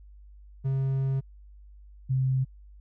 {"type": "tone pair in turn", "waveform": ["triangle", "sine"], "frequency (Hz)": [134.5, 131.2], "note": ["C3", "C3"], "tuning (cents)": [48, 5], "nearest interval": "unison", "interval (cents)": 43, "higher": "first", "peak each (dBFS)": -22, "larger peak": "neither", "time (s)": [[0.64, 1.21], [2.09, 2.45]], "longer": "first", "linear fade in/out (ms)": 20, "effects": ["added 50 Hz sine -47 dBFS peak until 2.8 s"]}